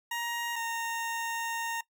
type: tone pair in turn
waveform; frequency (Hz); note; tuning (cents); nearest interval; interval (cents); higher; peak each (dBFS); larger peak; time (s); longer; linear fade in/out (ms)
20% pulse; 942 / 922.1; A#5 / A#5; +18 / -19; unison; 37; first; -27; neither; 0.11-0.56 / 0.56-1.81; second; 5
effects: noise-tail reverb RT60 0.1 s tail -19 dB re dry